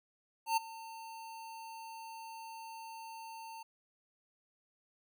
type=tone with ADSR envelope; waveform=square; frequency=900 Hz; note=A5; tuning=39 cents sharp; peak=-27 dBFS; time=0.46-3.63 s; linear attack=110 ms; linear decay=13 ms; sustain=-19 dB; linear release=7 ms; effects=none